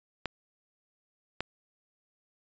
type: clicks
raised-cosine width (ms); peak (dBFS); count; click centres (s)
0.3; -15; 2; 0.257 / 1.406
effects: resampled to 16000 Hz